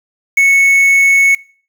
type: tone with quantisation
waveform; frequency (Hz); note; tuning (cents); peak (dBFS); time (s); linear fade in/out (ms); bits
triangle; 2207; C#7; -8; -4; 0.37-1.35; 5; 4
effects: noise-tail reverb RT60 0.4 s tail -21 dB re dry